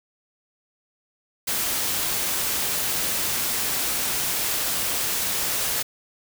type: noise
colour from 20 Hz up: white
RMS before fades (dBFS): -25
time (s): 1.47-5.83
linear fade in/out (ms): 10
effects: none